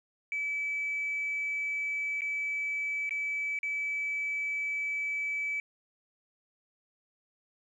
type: tone with dropouts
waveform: sine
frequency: 2300 Hz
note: D7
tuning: 37 cents flat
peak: -29 dBFS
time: 0.32-5.6 s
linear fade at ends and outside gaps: 1 ms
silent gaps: 2.208-2.218 / 3.093-3.108 / 3.589-3.631 s
effects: tanh soft clip ceiling -25 dBFS + 11-bit